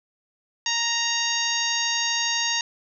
harmonic tone, 932.3 Hz, A#5, in tune, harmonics 1 / 2 / 3 / 4 / 5 / 6 / 7, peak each -32 / -29 / -29 / -29 / -30 / -31 / -29 dBFS, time 0.66-2.61 s, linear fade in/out 2 ms, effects none

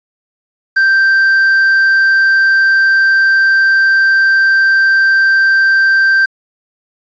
triangle tone, 1568 Hz, G6, in tune, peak -5 dBFS, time 0.76-6.26 s, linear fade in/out 10 ms, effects resampled to 16000 Hz + 7-bit

